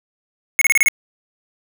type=tone bursts; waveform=square; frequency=2184 Hz; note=C#7; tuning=26 cents flat; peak=-11 dBFS; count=6; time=0.59-0.884 s; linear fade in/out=0 ms; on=24 ms; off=30 ms; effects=none